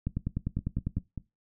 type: two click trains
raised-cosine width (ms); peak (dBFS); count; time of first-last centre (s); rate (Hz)
5; -17 / -23; 10 / 4; 0.07-0.97 / 0.59-1.177; 10 / 5.11
effects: noise-tail reverb RT60 0.2 s tail -18 dB re dry